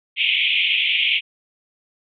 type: band-pass noise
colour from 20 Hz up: pink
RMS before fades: -19 dBFS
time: 0.16-1.21 s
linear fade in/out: 50 ms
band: 2200 to 3400 Hz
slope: 96 dB/octave
effects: none